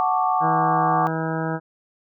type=chord; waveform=sine; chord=D major seventh; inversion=first; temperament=equal; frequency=740 / 880 / 1108.7 / 1174.7 Hz; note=F#5 / A5 / C#6 / D6; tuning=0 / 0 / 0 / 0 cents; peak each=-21 / -24 / -26 / -24 dBFS; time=0-1.07 s; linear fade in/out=0 ms
type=harmonic tone; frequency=161.2 Hz; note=E3; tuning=38 cents flat; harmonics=1 / 2 / 3 / 4 / 5 / 6 / 8 / 9 / 10; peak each=-26 / -29 / -31 / -32 / -33 / -34 / -35 / -36 / -36 dBFS; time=0.4-1.6 s; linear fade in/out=50 ms
effects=none